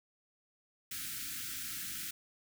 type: band-stop noise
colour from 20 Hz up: white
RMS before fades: -41 dBFS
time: 0.91-2.11 s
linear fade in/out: 5 ms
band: 340 to 1300 Hz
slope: 96 dB/octave
effects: none